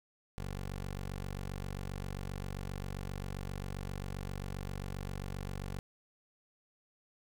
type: tone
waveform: 15% pulse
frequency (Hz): 47.54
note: F#1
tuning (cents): +48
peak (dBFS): -32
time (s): 0.38-5.79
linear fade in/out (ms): 0
effects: none